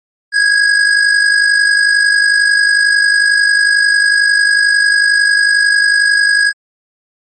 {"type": "tone with amplitude modulation", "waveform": "square", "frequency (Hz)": 1652, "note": "G#6", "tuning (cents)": -10, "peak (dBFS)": -6, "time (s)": [0.32, 6.53], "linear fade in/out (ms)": 50, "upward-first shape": "sine", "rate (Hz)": 51.1, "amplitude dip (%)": 55, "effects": ["MP3 32 kbps"]}